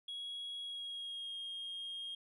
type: tone with pitch glide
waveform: sine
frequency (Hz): 3322 to 3241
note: G#7 to G#7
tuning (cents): 0 to -43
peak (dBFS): -39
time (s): 0.08-2.15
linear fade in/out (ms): 5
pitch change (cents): -43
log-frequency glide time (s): 0.61-1.37
effects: tanh soft clip ceiling -39 dBFS